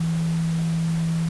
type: tone in noise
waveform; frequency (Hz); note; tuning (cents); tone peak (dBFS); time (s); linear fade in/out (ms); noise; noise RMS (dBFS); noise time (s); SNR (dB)
sine; 164.6; E3; -2; -20; 0-1.29; 5; pink; -38; 0-1.29; +15
effects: resampled to 24000 Hz